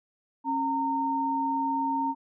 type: tone pair together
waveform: sine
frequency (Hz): 272.9 / 918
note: C#4 / A#5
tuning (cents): -27 / -27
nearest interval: octave + major sixth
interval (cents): 2100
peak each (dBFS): -30 / -26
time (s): 0.44-2.15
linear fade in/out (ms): 50
effects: none